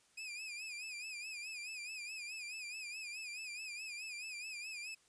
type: tone with vibrato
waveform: sawtooth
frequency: 2489 Hz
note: D#7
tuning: in tune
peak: -40 dBFS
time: 0.17-4.95 s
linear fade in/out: 10 ms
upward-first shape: sine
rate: 4.7 Hz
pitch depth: 97 cents each way
effects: white hiss -70 dBFS RMS until 5.08 s + resampled to 22050 Hz